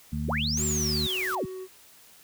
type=harmonic tone; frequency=75.2 Hz; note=D2; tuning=42 cents sharp; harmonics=1 / 2 / 3; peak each=-32 / -32 / -32 dBFS; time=0.12-1.07 s; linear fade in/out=10 ms
type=linear two-way sweep; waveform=sine; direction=up then down; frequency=30.87 to 7580 to 30.87 Hz; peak=-27 dBFS; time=0.27-1.46 s; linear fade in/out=20 ms; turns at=0.64 s
type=noise; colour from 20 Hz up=white; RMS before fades=-39 dBFS; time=0.57-1.35 s; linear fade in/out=2 ms
type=tone; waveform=triangle; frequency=373.8 Hz; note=F#4; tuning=18 cents sharp; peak=-33 dBFS; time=0.57-1.68 s; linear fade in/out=50 ms
effects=white hiss -54 dBFS RMS until 2.23 s